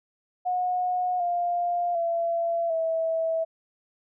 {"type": "tone with pitch steps", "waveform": "sine", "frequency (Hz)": [726, 700.5, 675.8, 652], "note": ["F#5", "F5", "E5", "E5"], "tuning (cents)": [-33, 5, 43, -19], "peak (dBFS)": -23, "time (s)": [0.45, 3.45], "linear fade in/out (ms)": 20, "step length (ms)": 750, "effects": []}